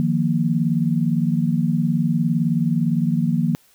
sine chord, Eb suspended second, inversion none, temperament just, 155.56 / 175.01 / 233.3 Hz, Eb3 / F3 / Bb3, 0 / +4 / +2 cents, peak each -21 dBFS, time 0-3.55 s, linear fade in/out 0 ms, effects white hiss -56 dBFS RMS until 3.74 s

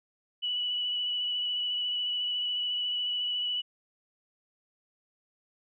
sine tone with vibrato, 2953 Hz, F#7, 4 cents flat, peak -28 dBFS, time 0.42-3.62 s, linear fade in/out 20 ms, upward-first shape square, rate 14 Hz, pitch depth 13 cents each way, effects none

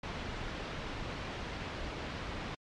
pink low-pass noise, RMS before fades -40 dBFS, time 0.03-2.55 s, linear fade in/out 5 ms, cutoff 3800 Hz, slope 12 dB/octave, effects low-pass 6000 Hz 12 dB/octave + MP3 64 kbps

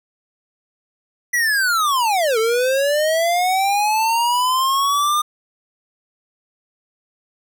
square linear two-way sweep, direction down then up, 1975.5 to 435.2 to 1217 Hz, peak -16 dBFS, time 1.33-5.22 s, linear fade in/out 10 ms, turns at 2.38 s, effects none

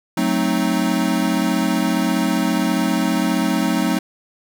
square chord, F# diminished seventh, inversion none, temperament equal, 185 / 220 / 261.6 / 311.1 Hz, F#3 / A3 / C4 / Eb4, 0 / 0 / 0 / 0 cents, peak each -23 dBFS, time 0.17-3.99 s, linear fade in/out 5 ms, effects none

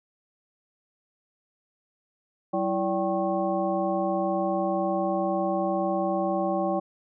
sine tone cluster, 190.7 / 332.7 / 577 / 775 / 1089 Hz, G3 / E4 / D5 / G5 / C#6, -47 / +16 / -31 / -20 / -31 cents, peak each -31 / -29 / -28 / -29 / -35 dBFS, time 2.53-6.8 s, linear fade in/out 10 ms, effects none

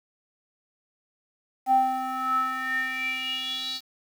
square tone with band-pass filter sweep, 260 Hz, C4, 11 cents flat, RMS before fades -27 dBFS, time 1.66-3.81 s, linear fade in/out 50 ms, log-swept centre 730 to 4300 Hz, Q 8.9, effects 8-bit

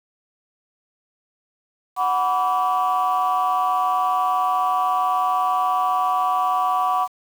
sine chord, B minor, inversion second, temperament equal with one note detuned, 740 / 987.8 / 1148.5 Hz, F#5 / B5 / D6, 0 / 0 / -39 cents, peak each -20 / -23 / -20 dBFS, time 1.96-7.08 s, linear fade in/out 50 ms, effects tanh soft clip ceiling -12 dBFS + 7-bit

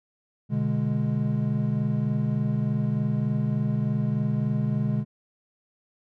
triangle chord, G# diminished, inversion first, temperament equal, 123.47 / 146.83 / 207.7 Hz, B2 / D3 / G#3, 0 / 0 / 0 cents, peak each -25 dBFS, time 0.49-5.05 s, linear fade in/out 50 ms, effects none

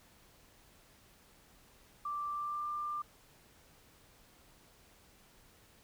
sine tone with pitch glide, 1174.7 to 1191.1 Hz, D6 to D6, 0 to +24 cents, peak -35 dBFS, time 2.05-3.02 s, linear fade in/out 5 ms, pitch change +24 cents, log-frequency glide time 2.31-2.68 s, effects pink hiss -63 dBFS RMS until 5.83 s

